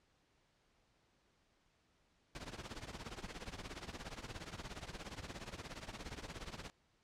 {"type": "noise with tremolo", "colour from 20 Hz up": "pink", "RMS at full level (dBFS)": -44, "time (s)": [2.35, 6.7], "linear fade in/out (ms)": 0, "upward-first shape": "triangle", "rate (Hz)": 17, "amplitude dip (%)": 90, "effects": ["pink hiss -75 dBFS RMS until 7.03 s", "low-pass 6000 Hz 12 dB/octave"]}